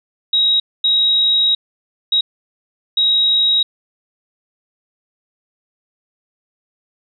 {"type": "tone bursts at uneven times", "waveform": "sine", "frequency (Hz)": 3812, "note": "A#7", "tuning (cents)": 38, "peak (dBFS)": -11, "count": 4, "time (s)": [[0.33, 0.6], [0.84, 1.55], [2.12, 2.21], [2.97, 3.63]], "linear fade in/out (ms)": 5, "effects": []}